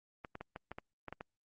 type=clicks; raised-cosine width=0.5 ms; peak=-28 dBFS; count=9; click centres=0.248 / 0.354 / 0.41 / 0.561 / 0.716 / 0.785 / 1.083 / 1.126 / 1.209 s; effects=Opus 32 kbps